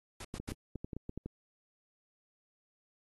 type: noise bursts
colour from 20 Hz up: pink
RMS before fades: -45 dBFS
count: 3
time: 0.2-0.522 s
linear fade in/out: 5 ms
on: 48 ms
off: 89 ms
type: clicks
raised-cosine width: 3 ms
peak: -27 dBFS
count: 11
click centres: 0.341 / 0.4 / 0.489 / 0.52 / 0.757 / 0.845 / 0.932 / 0.966 / 1.094 / 1.176 / 1.26 s
effects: AAC 32 kbps